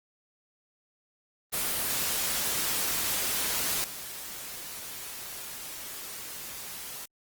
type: noise with level steps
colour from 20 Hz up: white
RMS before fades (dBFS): -29 / -40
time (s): 1.52-7.06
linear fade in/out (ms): 20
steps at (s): 3.84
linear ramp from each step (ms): 2
effects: Opus 24 kbps